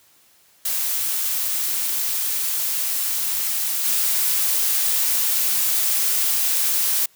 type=noise with level steps; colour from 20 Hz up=blue; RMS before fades=-23 / -20 dBFS; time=0.65-7.06 s; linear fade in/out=5 ms; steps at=3.84 s; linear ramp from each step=20 ms; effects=white hiss -56 dBFS RMS until 7.15 s + high-pass 80 Hz 12 dB/octave